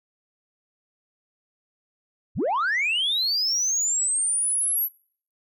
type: linear sweep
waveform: sine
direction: up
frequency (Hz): 42.3 to 11840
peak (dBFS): -19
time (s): 2.35-4.89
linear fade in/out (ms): 50
effects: noise-tail reverb RT60 0.5 s tail -26 dB re dry + tanh soft clip ceiling -19 dBFS